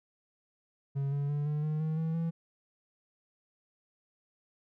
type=tone with pitch steps; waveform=triangle; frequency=138.59 / 142.16 / 145.82 / 149.57 / 153.42 / 157.37 / 161.42 / 165.58 Hz; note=C#3 / C#3 / D3 / D3 / D#3 / D#3 / E3 / E3; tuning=0 / +44 / -12 / +32 / -24 / +20 / -36 / +8 cents; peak=-27 dBFS; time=0.95-2.31 s; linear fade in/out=20 ms; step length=170 ms; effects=none